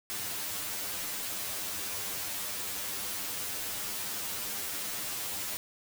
white noise with comb filter, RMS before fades -36 dBFS, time 0.1-5.57 s, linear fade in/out 0 ms, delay 10 ms, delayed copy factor +0.9, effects none

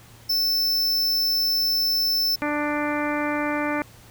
square tone, 5300 Hz, E8, 9 cents sharp, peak -20 dBFS, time 0.29-2.36 s, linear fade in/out 10 ms
harmonic tone, 295.4 Hz, D4, 10 cents sharp, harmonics 1 / 2 / 3 / 4 / 5 / 6 / 7 / 8, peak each -26 / -29 / -31 / -32 / -33 / -34 / -34 / -35 dBFS, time 2.42-3.82 s, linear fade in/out 0 ms
effects added 114 Hz sine -50 dBFS peak until 4.1 s + pink hiss -50 dBFS RMS until 4.1 s

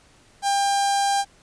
sawtooth tone with notch filter, 798 Hz, G5, 31 cents sharp, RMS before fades -21 dBFS, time 0.42-1.25 s, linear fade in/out 50 ms, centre 2100 Hz, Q 0.88, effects pink hiss -55 dBFS RMS until 1.42 s + resampled to 22050 Hz

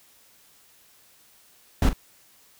brown noise with echo, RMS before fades -18 dBFS, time 1.82-1.89 s, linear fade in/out 2 ms, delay 41 ms, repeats 1, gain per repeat -11 dB, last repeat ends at 1.931 s, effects white hiss -57 dBFS RMS until 2.59 s

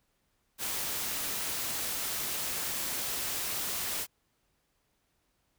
white noise, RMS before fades -34 dBFS, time 0.58-4.07 s, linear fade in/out 50 ms, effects pink hiss -75 dBFS RMS until 5.58 s

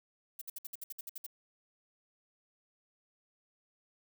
violet noise bursts, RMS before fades -42 dBFS, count 11, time 0.39-1.265 s, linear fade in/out 5 ms, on 25 ms, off 60 ms, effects none

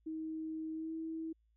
sine tone with pitch glide, 317.1 to 322.8 Hz, D#4 to E4, +33 to -36 cents, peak -38 dBFS, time 0.06-1.33 s, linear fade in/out 10 ms, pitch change +31 cents, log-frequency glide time 0.73-0.93 s, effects added 55 Hz sine -70 dBFS peak until 1.56 s

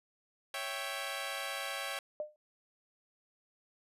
10% pulse chord, C# diminished, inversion none, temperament equal, 554.4 / 659.3 / 784 Hz, C#5 / E5 / G5, 0 / 0 / 0 cents, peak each -32 / -34 / -33 dBFS, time 0.54-1.99 s, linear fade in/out 2 ms
sine tone with exponential decay, 604 Hz, D5, 48 cents sharp, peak -31 dBFS, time 2.2-2.36 s, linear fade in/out 1 ms, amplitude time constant 34 ms
effects resampled to 32000 Hz

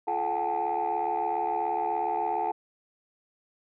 sine tone cluster, 346.6 / 429.9 / 734 / 801 / 878 Hz, F4 / A4 / F#5 / G5 / A5, -13 / -40 / -14 / +37 / -4 cents, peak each -36 / -34 / -30 / -30 / -29 dBFS, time 0.07-2.52 s, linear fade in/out 10 ms, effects tanh soft clip ceiling -20 dBFS

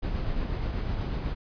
brown noise with tremolo, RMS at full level -28 dBFS, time 0.02-1.35 s, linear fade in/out 20 ms, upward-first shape triangle, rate 8.2 Hz, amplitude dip 35%, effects resampled to 11025 Hz

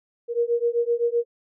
sine beating tone pair, 468.4 / 476.2 Hz, A#4 / A#4, +8 / +37 cents, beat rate 7.8 Hz, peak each -23 dBFS, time 0.28-1.25 s, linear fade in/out 50 ms, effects none

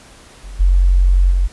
sine tone with level steps, 45.52 Hz, F#1, 28 cents flat, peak -28 / -8 / -11 dBFS, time 0.43-1.48 s, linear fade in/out 20 ms, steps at 0.59 / 1.3 s, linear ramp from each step 20 ms, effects pink hiss -43 dBFS RMS until 1.52 s + resampled to 24000 Hz

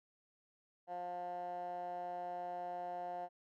15% pulse tone with band-pass filter, 177.1 Hz, F3, 24 cents sharp, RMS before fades -43 dBFS, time 0.87-3.29 s, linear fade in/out 50 ms, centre 750 Hz, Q 5.5, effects none

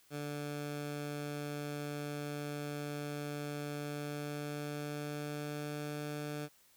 15% pulse tone with pitch glide, 146.3 to 148.17 Hz, D3 to D3, -6 to +16 cents, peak -32 dBFS, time 0.1-6.49 s, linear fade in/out 50 ms, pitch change +22 cents, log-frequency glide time 3.75-6 s, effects white hiss -66 dBFS RMS until 6.76 s

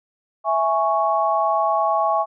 sine chord, C# minor, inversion first, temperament equal, 659.3 / 830.6 / 1108.7 Hz, E5 / G#5 / C#6, 0 / 0 / 0 cents, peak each -21 dBFS, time 0.44-2.26 s, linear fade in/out 50 ms, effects none

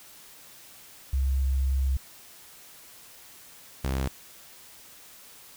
sine / sawtooth tone pair in turn, 66.8 / 66.42 Hz, C2 / C2, +36 / +27 cents, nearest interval unison, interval 9 cents, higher first, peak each -22 dBFS, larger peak neither, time 1.13-1.97 / 3.84-4.08 s, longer first, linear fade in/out 5 ms, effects white hiss -50 dBFS RMS until 5.56 s

